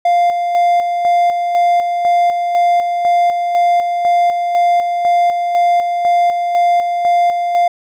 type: tone with tremolo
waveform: triangle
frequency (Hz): 698.5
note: F5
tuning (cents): 0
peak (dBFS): -7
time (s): 0.05-7.68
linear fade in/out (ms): 5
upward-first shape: square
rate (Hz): 2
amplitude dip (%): 45
effects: none